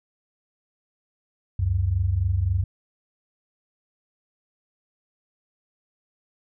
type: tone pair together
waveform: sine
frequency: 71 / 94.77 Hz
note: C#2 / F#2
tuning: +42 / +42 cents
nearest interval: perfect fourth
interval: 500 cents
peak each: -25 / -21 dBFS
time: 1.59-2.64 s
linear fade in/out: 5 ms
effects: none